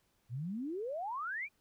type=exponential sweep; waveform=sine; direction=up; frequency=110.8 to 2467 Hz; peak=-36 dBFS; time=0.29-1.49 s; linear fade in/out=50 ms; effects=pink hiss -75 dBFS RMS until 1.6 s